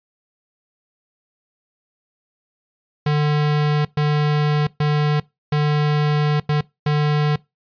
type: tone bursts at uneven times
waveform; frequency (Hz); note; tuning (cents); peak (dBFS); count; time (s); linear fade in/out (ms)
square; 149.1; D3; +27; -16; 6; 3.06-3.85 / 3.97-4.67 / 4.8-5.2 / 5.52-6.4 / 6.49-6.61 / 6.86-7.36; 5
effects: noise-tail reverb RT60 0.2 s tail -21 dB re dry + resampled to 11025 Hz